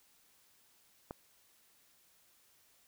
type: click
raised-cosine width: 1 ms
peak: -27 dBFS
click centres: 1.109 s
effects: white hiss -68 dBFS RMS until 2.87 s